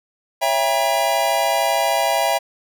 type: chord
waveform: square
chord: C# diminished seventh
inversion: none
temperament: just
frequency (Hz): 554.4 / 665.2 / 798.3 / 957.9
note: C#5 / E5 / G5 / Bb5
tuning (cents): 0 / +16 / +31 / +47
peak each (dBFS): -26 / -21 / -22 / -24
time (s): 0.41-2.39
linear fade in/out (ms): 20
effects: none